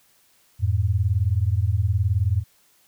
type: beating tone pair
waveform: sine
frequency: 87.7 / 106.7 Hz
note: F2 / G#2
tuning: +8 / +47 cents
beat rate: 19 Hz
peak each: -21 dBFS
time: 0.59-2.44 s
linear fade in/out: 50 ms
effects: white hiss -60 dBFS RMS until 2.87 s